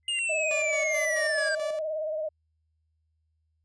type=tone with exponential growth; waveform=sine; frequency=2052 Hz; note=C7; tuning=34 cents flat; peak=-34 dBFS; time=0.03-0.19 s; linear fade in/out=0 ms; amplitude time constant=33 ms
type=linear sweep; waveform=square; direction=down; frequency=2854 to 1568 Hz; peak=-27 dBFS; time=0.08-1.55 s; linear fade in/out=2 ms
type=tone with vibrato; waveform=sine; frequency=623 Hz; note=D#5; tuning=2 cents sharp; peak=-28 dBFS; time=0.29-2.29 s; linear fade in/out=10 ms; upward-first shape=sine; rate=18 Hz; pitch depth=49 cents each way
type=tone with tremolo; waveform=sawtooth; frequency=580 Hz; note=D5; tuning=22 cents flat; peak=-30 dBFS; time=0.51-1.79 s; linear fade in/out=0 ms; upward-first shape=square; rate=4.6 Hz; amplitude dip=60%
effects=added 79 Hz sine -70 dBFS peak until 3.64 s + resampled to 22050 Hz